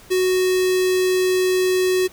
square tone with notch filter, 370 Hz, F#4, in tune, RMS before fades -18 dBFS, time 0.1-2.08 s, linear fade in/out 20 ms, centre 1000 Hz, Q 1.2, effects pink hiss -46 dBFS RMS until 2.12 s

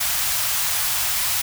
white band-stop noise, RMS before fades -22 dBFS, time 0-1.42 s, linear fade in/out 10 ms, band 140 to 690 Hz, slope 24 dB/octave, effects none

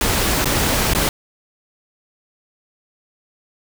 pink noise with dropouts, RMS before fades -18 dBFS, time 0.01-1.09 s, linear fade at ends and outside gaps 1 ms, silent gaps 0.445-0.456 / 0.935-0.949 s, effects none

